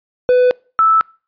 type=tone pair in turn; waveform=triangle / sine; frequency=499 / 1314.2 Hz; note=B4 / E6; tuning=+18 / -6 cents; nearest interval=octave + perfect fourth; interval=1676 cents; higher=second; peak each=-6 / -8 dBFS; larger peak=first; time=0.29-0.51 / 0.79-1.01 s; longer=neither; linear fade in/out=0 ms; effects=noise-tail reverb RT60 0.4 s tail -26 dB re dry + resampled to 11025 Hz